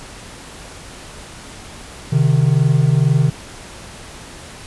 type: tone pair together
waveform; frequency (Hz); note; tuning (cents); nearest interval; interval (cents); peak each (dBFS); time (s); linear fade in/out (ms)
triangle; 131.49 / 153.6; C3 / D#3; +9 / -22; minor third; 269; -12; 2.12-3.3; 10
effects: pink hiss -36 dBFS RMS until 4.66 s + resampled to 24000 Hz